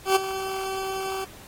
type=tone with ADSR envelope; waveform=20% pulse; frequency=383.9 Hz; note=G4; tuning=36 cents flat; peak=-10 dBFS; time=0.05-1.25 s; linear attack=110 ms; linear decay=13 ms; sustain=-13 dB; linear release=14 ms; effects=pink hiss -47 dBFS RMS until 1.47 s + AAC 48 kbps